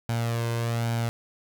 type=tone with flanger; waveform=sawtooth; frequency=116.54 Hz; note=A#2; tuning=in tune; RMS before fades=-27 dBFS; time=0.09-1.09 s; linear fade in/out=0 ms; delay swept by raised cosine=1.3 to 1.96 ms; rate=1.2 Hz; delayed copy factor=+0.55; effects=none